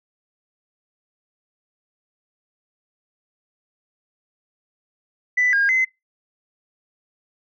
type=tone with pitch steps; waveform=sine; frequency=1989 / 1621 / 2050 Hz; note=B6 / G#6 / C7; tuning=+12 / -42 / -36 cents; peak=-14 dBFS; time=5.37-5.85 s; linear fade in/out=10 ms; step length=160 ms; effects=noise-tail reverb RT60 0.2 s tail -25 dB re dry + tanh soft clip ceiling -11 dBFS